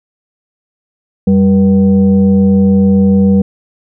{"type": "tone with frequency modulation", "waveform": "sine", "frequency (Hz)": 196, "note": "G3", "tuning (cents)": 0, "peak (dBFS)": -5, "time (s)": [1.27, 3.42], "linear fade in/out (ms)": 5, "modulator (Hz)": 285, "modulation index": 0.56, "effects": []}